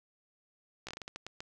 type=slowing click train; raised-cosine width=0.2 ms; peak=-24 dBFS; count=10; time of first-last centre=0.87-1.405 s; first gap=16 ms; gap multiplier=1.31; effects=none